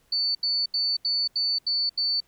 sine tone bursts, 4500 Hz, C#8, 25 cents sharp, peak -22 dBFS, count 7, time 0.12-2.204 s, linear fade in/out 5 ms, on 230 ms, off 79 ms, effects pink hiss -65 dBFS RMS until 2.27 s

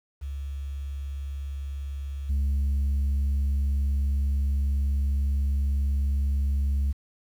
sine tone with level steps, 69.5 Hz, C#2, 5 cents sharp, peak -30 / -19 dBFS, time 0.21-6.93 s, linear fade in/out 20 ms, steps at 2.29 s, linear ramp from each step 10 ms, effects tanh soft clip ceiling -21 dBFS + 9-bit

